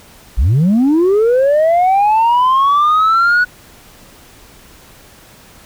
sine linear sweep, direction up, 45.66 to 1480 Hz, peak -6 dBFS, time 0.37-3.45 s, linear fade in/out 20 ms, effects tanh soft clip ceiling -7 dBFS + pink hiss -42 dBFS RMS until 5.65 s

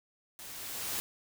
white noise with level ramp, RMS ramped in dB -47 to -34 dBFS, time 0.39-1 s, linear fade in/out 0 ms, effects none

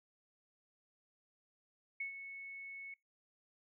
sine tone with ADSR envelope, 2205 Hz, C#7, 10 cents flat, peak -36 dBFS, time 2-2.94 s, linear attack 6 ms, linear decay 110 ms, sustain -9 dB, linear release 3 ms, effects noise-tail reverb RT60 0.2 s tail -25 dB re dry

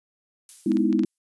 violet noise with exponential decay, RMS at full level -38 dBFS, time 0.49-1.18 s, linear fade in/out 1 ms, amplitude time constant 150 ms
sine chord, E major seventh, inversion first, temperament just, 206 / 247.2 / 309 / 329.6 Hz, G#3 / B3 / D#4 / E4, -14 / +2 / -12 / 0 cents, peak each -24 dBFS, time 0.66-1.05 s, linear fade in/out 5 ms
clicks, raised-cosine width 0.2 ms, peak -22 dBFS, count 5, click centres 0.718 / 0.77 / 0.928 / 0.993 / 1.035 s
effects resampled to 24000 Hz

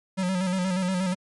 square tone with vibrato, 185 Hz, F#3, in tune, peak -24 dBFS, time 0.17-1.15 s, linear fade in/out 20 ms, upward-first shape square, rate 8.4 Hz, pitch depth 48 cents each way, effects MP3 48 kbps

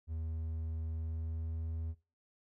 triangle tone with pitch glide, 80.3 to 81.14 Hz, E2 to E2, -45 to -27 cents, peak -34 dBFS, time 0.07-1.95 s, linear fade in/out 50 ms, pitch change +18 cents, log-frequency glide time 0.83-1.69 s, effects noise-tail reverb RT60 0.3 s tail -19 dB re dry

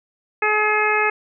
harmonic tone, 424.8 Hz, G#4, 39 cents sharp, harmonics 1 / 2 / 3 / 4 / 5 / 6, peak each -23 / -23 / -23 / -23 / -23 / -23 dBFS, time 0.42-1.1 s, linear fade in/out 5 ms, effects none

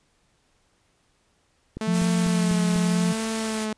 click train, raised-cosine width 3 ms, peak -20 dBFS, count 5, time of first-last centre 1.77-2.76 s, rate 4.04 Hz
sawtooth tone with vibrato, 218.2 Hz, A3, 14 cents flat, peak -22 dBFS, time 1.81-3.73 s, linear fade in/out 2 ms, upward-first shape sine, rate 0.85 Hz, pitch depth 35 cents each way
sine tone, 176.3 Hz, F3, 17 cents sharp, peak -20 dBFS, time 1.87-3.13 s, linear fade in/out 10 ms
white noise, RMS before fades -33 dBFS, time 1.91-3.68 s, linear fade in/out 50 ms
effects pink hiss -66 dBFS RMS until 3.77 s + resampled to 22050 Hz

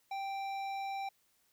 triangle tone with hard clipping, 784 Hz, G5, in tune, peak -38 dBFS, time 0.11-1.09 s, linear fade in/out 5 ms, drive 15 dB, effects white hiss -73 dBFS RMS until 1.52 s

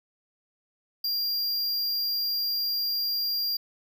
square tone, 4777 Hz, D8, 29 cents sharp, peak -26 dBFS, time 1.04-3.57 s, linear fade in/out 5 ms, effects none

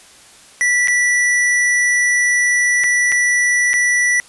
square tone with dropouts, 1961 Hz, B6, 13 cents flat, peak -13 dBFS, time 0.61-4.2 s, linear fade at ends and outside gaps 0 ms, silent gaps 0.874-0.882 / 2.837-2.841 / 3.119-3.123 / 3.733-3.739 s, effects white hiss -44 dBFS RMS until 4.28 s + resampled to 24000 Hz

